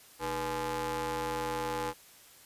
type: ring-modulated tone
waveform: sawtooth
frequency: 179.8 Hz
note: F#3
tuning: 49 cents flat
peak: -25 dBFS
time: 0.19-1.94 s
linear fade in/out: 50 ms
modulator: 669 Hz
effects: white hiss -56 dBFS RMS until 2.45 s + resampled to 32000 Hz